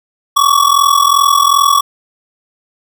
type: ring-modulated tone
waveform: square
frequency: 1129 Hz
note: C#6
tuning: 31 cents sharp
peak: -5 dBFS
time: 0.36-1.81 s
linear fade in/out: 10 ms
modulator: 21.3 Hz
effects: none